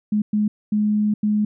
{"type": "tone bursts at uneven times", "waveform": "sine", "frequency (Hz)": 210.5, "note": "G#3", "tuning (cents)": 24, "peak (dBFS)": -16, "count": 4, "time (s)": [[0.12, 0.22], [0.33, 0.48], [0.72, 1.14], [1.23, 1.45]], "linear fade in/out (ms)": 5, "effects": []}